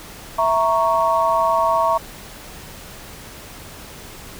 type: chord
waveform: sine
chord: A# diminished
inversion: second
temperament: equal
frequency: 659.3 / 932.3 / 1108.7 Hz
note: E5 / A#5 / C#6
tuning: 0 / 0 / 0 cents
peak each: -19 dBFS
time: 0.38-1.98 s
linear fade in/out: 10 ms
effects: pink hiss -38 dBFS RMS until 4.39 s